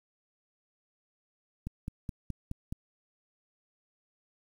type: click train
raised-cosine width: 5 ms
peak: -23 dBFS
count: 6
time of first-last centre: 1.67-2.725 s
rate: 4.74 Hz
effects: 9-bit